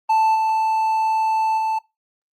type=tone with level steps; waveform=triangle; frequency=881 Hz; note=A5; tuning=2 cents sharp; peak=-12 / -15 / -17 dBFS; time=0.09-1.79 s; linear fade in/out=10 ms; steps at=0.34 / 1.57 s; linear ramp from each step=20 ms; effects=noise-tail reverb RT60 0.2 s tail -20 dB re dry + Opus 24 kbps